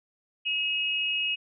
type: tone pair together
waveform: sine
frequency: 2564 / 2878 Hz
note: E7 / F#7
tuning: -49 / -49 cents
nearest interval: major second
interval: 200 cents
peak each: -28 dBFS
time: 0.45-1.36 s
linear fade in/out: 20 ms
effects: none

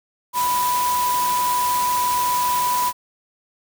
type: tone in noise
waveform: sine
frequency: 987.8 Hz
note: B5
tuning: in tune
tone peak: -18 dBFS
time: 0.33-2.93 s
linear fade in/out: 50 ms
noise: white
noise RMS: -27 dBFS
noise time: 0.33-2.93 s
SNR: +6 dB
effects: none

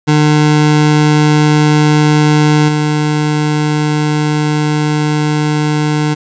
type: tone with level steps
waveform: 25% pulse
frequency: 150.9 Hz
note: D3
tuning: 47 cents sharp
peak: -3 / -7 dBFS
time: 0.07-6.15 s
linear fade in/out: 20 ms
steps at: 2.68 s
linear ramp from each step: 10 ms
effects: resampled to 16000 Hz + 7-bit

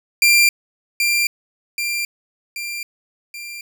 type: tone with echo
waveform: sawtooth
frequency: 2377 Hz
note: D7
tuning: 20 cents sharp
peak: -7 dBFS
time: 0.22-0.49 s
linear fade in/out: 2 ms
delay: 780 ms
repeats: 4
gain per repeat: -5 dB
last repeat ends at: 3.61 s
effects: none

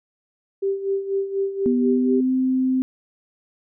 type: tone with tremolo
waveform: sine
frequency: 392 Hz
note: G4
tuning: in tune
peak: -18 dBFS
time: 0.62-2.21 s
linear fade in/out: 10 ms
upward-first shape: sine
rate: 4.1 Hz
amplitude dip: 70%
type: tone with pitch glide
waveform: sine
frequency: 246.9 to 259.2 Hz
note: B3 to C4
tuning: 0 to -16 cents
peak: -17 dBFS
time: 1.66-2.82 s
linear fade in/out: 0 ms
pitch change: +84 cents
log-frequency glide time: 1.81-2.32 s
effects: none

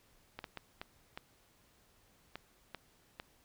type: clicks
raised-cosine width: 0.3 ms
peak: -26 dBFS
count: 8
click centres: 0.39 / 0.442 / 0.573 / 0.815 / 1.175 / 2.356 / 2.747 / 3.199 s
effects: pink hiss -68 dBFS RMS until 3.44 s

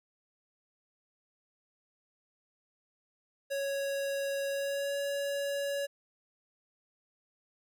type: tone with pitch glide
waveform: square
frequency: 554.4 to 563.1 Hz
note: C#5 to C#5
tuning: 0 to +27 cents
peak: -32 dBFS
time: 3.5-5.87 s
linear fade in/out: 20 ms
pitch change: +27 cents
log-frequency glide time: 4.49-4.97 s
effects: none

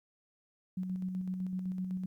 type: tone with tremolo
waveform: sine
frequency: 185 Hz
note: F#3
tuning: in tune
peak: -32 dBFS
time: 0.77-2.06 s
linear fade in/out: 5 ms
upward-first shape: square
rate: 7.9 Hz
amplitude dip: 35%
effects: 12-bit

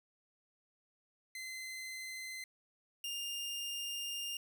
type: tone pair in turn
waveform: sawtooth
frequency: 2059 / 2809 Hz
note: C7 / F7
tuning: -28 / +9 cents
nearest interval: perfect fourth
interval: 537 cents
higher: second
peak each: -39 / -35 dBFS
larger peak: second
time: 1.35-2.44 / 3.04-4.37 s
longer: second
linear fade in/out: 2 ms
effects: none

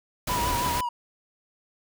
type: noise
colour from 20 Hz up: pink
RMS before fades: -29 dBFS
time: 0.27-0.81 s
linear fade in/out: 5 ms
type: tone with vibrato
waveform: triangle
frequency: 974 Hz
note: B5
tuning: 24 cents flat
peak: -24 dBFS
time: 0.29-0.89 s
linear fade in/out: 5 ms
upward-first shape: sine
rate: 6.3 Hz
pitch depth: 45 cents each way
effects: none

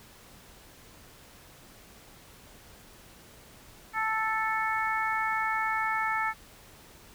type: harmonic tone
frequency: 440 Hz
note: A4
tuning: in tune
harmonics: 2 / 3 / 4 / 5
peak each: -31 / -31 / -32 / -34 dBFS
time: 3.93-6.34 s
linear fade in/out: 50 ms
effects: pink hiss -53 dBFS RMS until 7.14 s

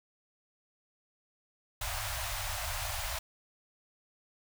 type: band-stop noise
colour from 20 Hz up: pink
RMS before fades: -36 dBFS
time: 1.81-3.19 s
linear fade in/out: 5 ms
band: 110 to 580 Hz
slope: 96 dB/octave
effects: none

